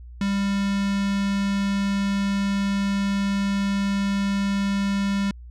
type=tone with notch filter; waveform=square; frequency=198.5 Hz; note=G3; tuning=22 cents sharp; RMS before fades=-23 dBFS; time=0.21-5.31 s; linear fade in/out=2 ms; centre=660 Hz; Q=1.1; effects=added 60 Hz sine -38 dBFS peak until 5.5 s + low-pass 6000 Hz 12 dB/octave